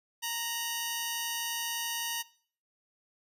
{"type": "tone pair together", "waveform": "10% pulse", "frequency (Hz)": [931.7, 2960], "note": ["A#5", "F#7"], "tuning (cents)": [-1, 0], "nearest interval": "octave + minor sixth", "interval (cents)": 2001, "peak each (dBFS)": [-26, -27], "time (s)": [0.22, 2.23], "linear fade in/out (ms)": 20, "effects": ["noise-tail reverb RT60 0.5 s tail -20 dB re dry", "resampled to 32000 Hz"]}